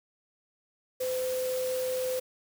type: tone in noise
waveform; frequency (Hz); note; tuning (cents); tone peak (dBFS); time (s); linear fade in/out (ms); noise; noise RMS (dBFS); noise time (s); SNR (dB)
sine; 511; C5; -41; -28; 1-2.2; 10; white; -40; 1-2.2; +9
effects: none